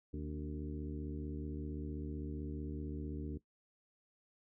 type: harmonic tone with a mistuned harmonic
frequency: 75.6 Hz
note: D#2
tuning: 49 cents flat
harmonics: 1 / 2 / 3 / 4 / 5 / 6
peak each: -43 / -46 / -48 / -44 / -50 / -53 dBFS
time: 0.13-3.38 s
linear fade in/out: 10 ms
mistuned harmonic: 4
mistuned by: -61 cents
effects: noise-tail reverb RT60 0.1 s tail -17 dB re dry